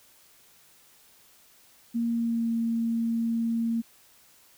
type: tone with pitch glide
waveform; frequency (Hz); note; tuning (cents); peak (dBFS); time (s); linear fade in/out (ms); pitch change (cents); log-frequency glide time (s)
sine; 233.1 to 229.8; A#3 to A#3; 0 to -25; -24; 1.94-3.82; 20; -25; 2.07-2.51
effects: white hiss -58 dBFS RMS until 4.57 s